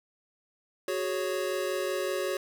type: chord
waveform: square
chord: F# suspended second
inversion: none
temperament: equal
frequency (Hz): 370 / 415.3 / 554.4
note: F#4 / G#4 / C#5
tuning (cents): 0 / 0 / 0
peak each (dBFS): -33 / -36 / -33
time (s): 0.88-2.37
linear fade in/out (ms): 2
effects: none